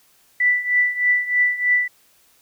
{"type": "tone with tremolo", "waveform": "sine", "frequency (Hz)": 1975.5, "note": "B6", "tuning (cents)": 0, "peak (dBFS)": -12, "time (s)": [0.4, 1.88], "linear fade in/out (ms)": 5, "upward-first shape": "triangle", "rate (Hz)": 3.2, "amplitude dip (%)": 85, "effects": ["white hiss -57 dBFS RMS until 2.41 s"]}